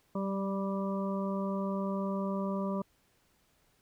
harmonic tone with a mistuned harmonic, 196 Hz, G3, in tune, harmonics 1 / 2 / 3 / 5 / 6, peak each -32 / -40 / -38 / -42 / -43 dBFS, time 0.15-2.82 s, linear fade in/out 5 ms, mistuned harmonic 1, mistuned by -16 cents, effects pink hiss -70 dBFS RMS until 3.81 s

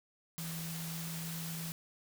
sine tone in noise, 164.81 Hz, E3, in tune, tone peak -40 dBFS, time 0.38-1.72 s, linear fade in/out 0 ms, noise white, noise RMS -44 dBFS, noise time 0.38-1.72 s, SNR +1 dB, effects none

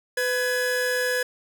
45% pulse tone pair together, 500 / 1684.9 Hz, B4 / G#6, +21 / +25 cents, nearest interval octave + major sixth, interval 2104 cents, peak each -25 dBFS, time 0.17-1.23 s, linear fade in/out 5 ms, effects none

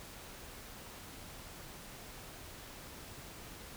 silence, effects pink hiss -50 dBFS RMS until 3.76 s

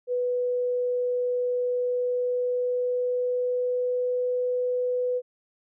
sine tone with pitch glide, 493.9 to 497.3 Hz, B4 to B4, 0 to +12 cents, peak -23 dBFS, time 0.07-5.22 s, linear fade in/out 50 ms, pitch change +12 cents, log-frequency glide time 1.69-4.3 s, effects none

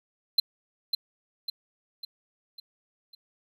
triangle tone with echo, 4100 Hz, C8, 36 cents flat, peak -15 dBFS, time 0.38-0.4 s, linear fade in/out 5 ms, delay 550 ms, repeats 5, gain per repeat -6 dB, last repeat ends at 3.15 s, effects none

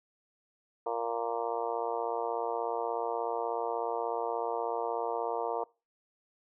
harmonic tone, 116.54 Hz, A#2, in tune, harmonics 3 / 4 / 5 / 6 / 7 / 8 / 9 / 10, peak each -44 / -34 / -41 / -36 / -43 / -37 / -44 / -44 dBFS, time 0.86-5.64 s, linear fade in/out 5 ms, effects noise-tail reverb RT60 0.3 s tail -24 dB re dry

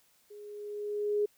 sine tone with level ramp, 415.3 Hz, G#4, in tune, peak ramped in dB -46 to -24 dBFS, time 0.3-1.26 s, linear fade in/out 10 ms, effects white hiss -67 dBFS RMS until 1.37 s

